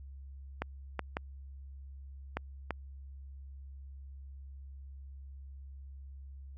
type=clicks; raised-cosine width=0.5 ms; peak=-18 dBFS; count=5; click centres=0.62 / 0.993 / 1.169 / 2.37 / 2.707 s; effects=added 68 Hz sine -45 dBFS peak until 6.57 s + AAC 64 kbps